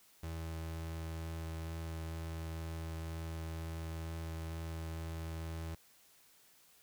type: tone with vibrato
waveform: 35% pulse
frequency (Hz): 81.4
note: E2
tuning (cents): -21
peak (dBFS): -38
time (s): 0.23-5.75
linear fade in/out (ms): 5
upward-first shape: triangle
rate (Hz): 2.1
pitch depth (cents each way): 9
effects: white hiss -65 dBFS RMS until 6.82 s